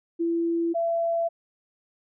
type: tone pair in turn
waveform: sine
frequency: 336 / 672 Hz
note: E4 / E5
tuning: +33 / +33 cents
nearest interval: octave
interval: 1200 cents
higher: second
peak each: -22 dBFS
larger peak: neither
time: 0.19-0.74 / 0.74-1.29 s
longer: neither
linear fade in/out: 20 ms
effects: none